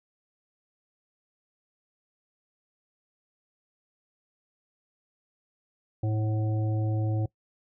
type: harmonic tone with a mistuned harmonic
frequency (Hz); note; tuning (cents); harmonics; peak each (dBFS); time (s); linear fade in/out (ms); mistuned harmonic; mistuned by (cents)
108.6; A2; -22; 1 / 3 / 5 / 7; -25 / -35 / -39 / -42; 6.03-7.26; 5; 7; -29
effects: noise-tail reverb RT60 0.1 s tail -21 dB re dry